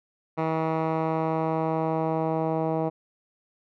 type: tone with low-pass filter sweep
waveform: 10% pulse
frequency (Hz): 160.3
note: E3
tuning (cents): -48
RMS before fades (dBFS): -26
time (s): 0.37-2.9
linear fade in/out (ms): 20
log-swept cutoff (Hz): 1500 to 740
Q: 1.2
effects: none